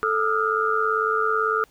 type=tone cluster; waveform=sine; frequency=439.3 / 1217 / 1315 / 1413 Hz; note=A4 / D#6 / E6 / F6; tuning=-3 / -39 / -5 / +20 cents; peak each=-25 dBFS; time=0.03-1.64 s; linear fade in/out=0 ms; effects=pink hiss -58 dBFS RMS until 1.7 s